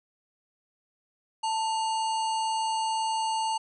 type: harmonic tone with a mistuned harmonic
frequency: 889 Hz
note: A5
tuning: 18 cents sharp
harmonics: 1 / 3 / 5 / 7 / 9 / 10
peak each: -26 / -37 / -39 / -45 / -44 / -46 dBFS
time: 1.43-3.58 s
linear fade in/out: 10 ms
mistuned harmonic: 3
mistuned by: +110 cents
effects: none